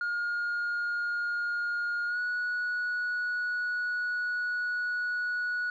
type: tone with pitch glide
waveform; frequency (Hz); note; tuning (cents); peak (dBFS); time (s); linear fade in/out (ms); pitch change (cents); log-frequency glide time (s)
sine; 1424 to 1464; F6 to F#6; +33 to -19; -26; 0.01-5.7; 2; +48; 2.07-2.19
effects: tanh soft clip ceiling -27 dBFS